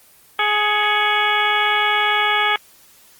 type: harmonic tone with a mistuned harmonic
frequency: 418.8 Hz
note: G#4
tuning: 15 cents sharp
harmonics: 1 / 2 / 3 / 4 / 5 / 6 / 7 / 8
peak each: -29 / -21 / -22 / -22 / -21 / -31 / -26 / -25 dBFS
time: 0.39-2.56 s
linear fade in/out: 2 ms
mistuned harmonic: 5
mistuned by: +97 cents
effects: white hiss -50 dBFS RMS until 3.19 s + Opus 24 kbps